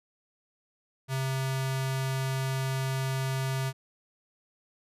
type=tone with notch filter; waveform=square; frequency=133 Hz; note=C3; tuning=29 cents sharp; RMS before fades=-30 dBFS; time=1.08-3.73 s; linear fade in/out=50 ms; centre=270 Hz; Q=0.54; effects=resampled to 32000 Hz